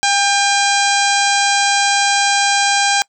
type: harmonic tone with a mistuned harmonic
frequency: 804 Hz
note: G5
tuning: 44 cents sharp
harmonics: 1 / 2 / 3 / 4 / 5 / 6 / 7 / 8 / 9 / 10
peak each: -16 / -19 / -21 / -22 / -23 / -24 / -24 / -25 / -26 / -26 dBFS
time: 0.03-3.02 s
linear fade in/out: 0 ms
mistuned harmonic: 2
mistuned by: -23 cents
effects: noise-tail reverb RT60 0.1 s tail -24 dB re dry